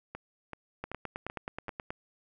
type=two click trains; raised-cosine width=0.5 ms; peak=-21 / -24 dBFS; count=11 / 5; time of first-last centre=0.84-1.905 / 0.15-1.683 s; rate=9.39 / 2.61 Hz; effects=none